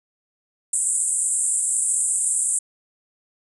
pink band-pass noise, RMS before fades -22 dBFS, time 0.73-2.59 s, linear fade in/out 5 ms, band 7600 to 9700 Hz, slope 96 dB/octave, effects none

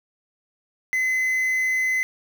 triangle tone with quantisation, 2037 Hz, C7, 47 cents flat, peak -18 dBFS, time 0.93-2.03 s, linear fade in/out 0 ms, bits 7, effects none

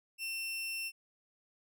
sawtooth tone, 2700 Hz, E7, 41 cents sharp, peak -33 dBFS, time 0.18-0.92 s, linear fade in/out 50 ms, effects none

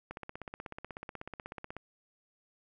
click train, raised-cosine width 0.5 ms, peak -26 dBFS, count 28, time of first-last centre 0.11-1.766 s, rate 16.3 Hz, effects none

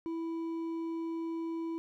triangle tone with hard clipping, 329.6 Hz, E4, in tune, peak -35 dBFS, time 0.06-1.78 s, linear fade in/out 0 ms, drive 8 dB, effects none

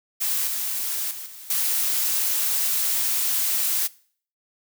blue noise with level steps, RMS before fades -24 / -27 / -35 / -41 / -23 dBFS, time 0.2-3.88 s, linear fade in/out 20 ms, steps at 0.47 / 1.11 / 1.26 / 1.5 s, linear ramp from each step 2 ms, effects noise-tail reverb RT60 0.5 s tail -21 dB re dry

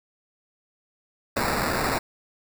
blue noise with sample-and-hold, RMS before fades -25 dBFS, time 1.36-1.99 s, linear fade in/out 10 ms, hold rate 3150 Hz, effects none

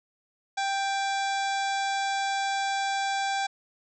harmonic tone with a mistuned harmonic, 786 Hz, G5, 4 cents sharp, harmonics 1 / 2 / 3 / 4 / 5 / 6 / 7 / 8 / 9 / 10, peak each -27 / -33 / -37 / -39 / -41 / -43 / -44 / -45 / -46 / -47 dBFS, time 0.57-3.47 s, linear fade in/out 10 ms, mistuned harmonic 4, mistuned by +140 cents, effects none

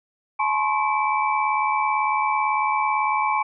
sine tone cluster, 855 / 1003 / 1081 / 2315 Hz, A5 / B5 / C#6 / D7, -50 / +26 / -44 / -25 cents, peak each -23 / -28 / -23 / -27 dBFS, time 0.39-3.43 s, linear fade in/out 10 ms, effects none

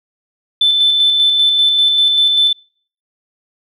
sine tone with tremolo, 3524 Hz, A7, 2 cents sharp, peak -7 dBFS, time 0.61-2.53 s, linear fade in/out 5 ms, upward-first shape square, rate 5.1 Hz, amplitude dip 30%, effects noise-tail reverb RT60 0.5 s tail -26 dB re dry + tanh soft clip ceiling -3 dBFS

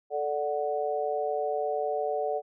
sine chord, D major, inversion second, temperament equal with one note detuned, 438.7 / 587.3 / 740 Hz, A4 / D5 / F#5, -5 / 0 / 0 cents, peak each -31 dBFS, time 0.1-2.42 s, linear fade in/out 50 ms, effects none

